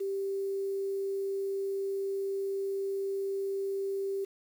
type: tone with quantisation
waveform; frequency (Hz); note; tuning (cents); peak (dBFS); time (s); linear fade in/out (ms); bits
sine; 392; G4; 0; -30; 0-4.25; 10; 9
effects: none